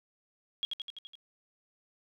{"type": "tone with echo", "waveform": "sine", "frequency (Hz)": 3284, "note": "G#7", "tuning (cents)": -20, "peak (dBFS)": -29, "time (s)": [0.63, 0.65], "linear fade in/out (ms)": 0, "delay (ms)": 84, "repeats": 6, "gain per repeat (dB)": -3, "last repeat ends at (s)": 1.154, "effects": []}